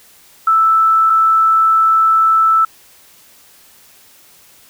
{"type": "tone pair in turn", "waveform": "sine", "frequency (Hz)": [1318.5, 1318.5], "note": ["E6", "E6"], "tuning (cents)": [0, 0], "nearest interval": "unison", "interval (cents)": 0, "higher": "neither", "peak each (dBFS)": -8, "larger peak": "neither", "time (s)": [[0.47, 1.1], [1.1, 2.65]], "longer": "second", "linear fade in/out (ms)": 5, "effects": ["white hiss -46 dBFS RMS until 4.69 s"]}